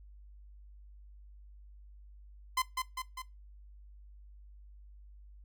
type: tone with echo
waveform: sawtooth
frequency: 1029 Hz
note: C6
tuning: 29 cents flat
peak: -24 dBFS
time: 2.57-2.62 s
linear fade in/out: 5 ms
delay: 200 ms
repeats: 3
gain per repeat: -4 dB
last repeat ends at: 3.22 s
effects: noise-tail reverb RT60 0.2 s tail -19 dB re dry + added 50 Hz sine -51 dBFS peak until 5.44 s